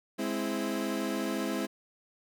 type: chord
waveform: 30% pulse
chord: Ab augmented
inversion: none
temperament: equal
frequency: 207.7 / 261.6 / 329.6 Hz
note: Ab3 / C4 / E4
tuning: 0 / 0 / 0 cents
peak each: -32 dBFS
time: 0.18-1.67 s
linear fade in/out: 20 ms
effects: none